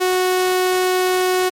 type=tone; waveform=sawtooth; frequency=368.1 Hz; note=F#4; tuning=9 cents flat; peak=-11 dBFS; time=0-1.5 s; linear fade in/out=20 ms; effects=MP3 64 kbps